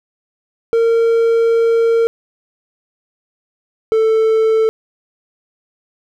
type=tone pair in turn; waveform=triangle; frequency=459.2 / 442.7 Hz; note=A#4 / A4; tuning=-26 / +11 cents; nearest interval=minor second; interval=63 cents; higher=first; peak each=-8 dBFS; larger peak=neither; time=0.73-2.07 / 3.92-4.69 s; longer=first; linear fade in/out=0 ms; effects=none